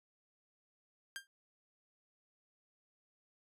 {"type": "tone with exponential decay", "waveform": "sawtooth", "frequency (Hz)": 1596, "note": "G6", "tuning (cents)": 31, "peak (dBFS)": -34, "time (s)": [1.16, 1.27], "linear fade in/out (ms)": 0, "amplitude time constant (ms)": 23, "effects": ["resampled to 32000 Hz"]}